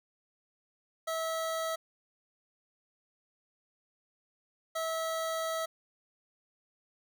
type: tone bursts at uneven times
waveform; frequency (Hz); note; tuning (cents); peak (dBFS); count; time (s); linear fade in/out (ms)
25% pulse; 649; E5; -27; -28; 2; 1.07-1.76 / 4.75-5.66; 10
effects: none